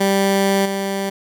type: tone with level steps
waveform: 15% pulse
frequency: 196 Hz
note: G3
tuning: in tune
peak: -8 / -14 dBFS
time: 0-1.1 s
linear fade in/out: 10 ms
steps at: 0.65 s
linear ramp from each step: 10 ms
effects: none